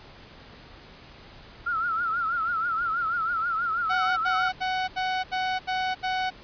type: tone with vibrato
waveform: sine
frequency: 1359 Hz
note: F6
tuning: 48 cents flat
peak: -24 dBFS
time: 1.66-4.49 s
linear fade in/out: 10 ms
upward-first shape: triangle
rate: 6.2 Hz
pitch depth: 120 cents each way
type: tone bursts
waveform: sawtooth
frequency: 746 Hz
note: F#5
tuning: 14 cents sharp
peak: -21 dBFS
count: 7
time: 3.89-6.306 s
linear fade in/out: 20 ms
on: 280 ms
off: 76 ms
effects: pink hiss -48 dBFS RMS until 6.43 s + resampled to 11025 Hz